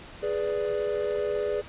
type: chord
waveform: triangle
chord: G# diminished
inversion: none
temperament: equal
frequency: 415.3 / 493.9 / 587.3 Hz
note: G#4 / B4 / D5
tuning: 0 / 0 / 0 cents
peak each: -26 / -30 / -29 dBFS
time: 0.22-1.62 s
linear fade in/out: 20 ms
effects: pink hiss -45 dBFS RMS until 1.68 s + resampled to 8000 Hz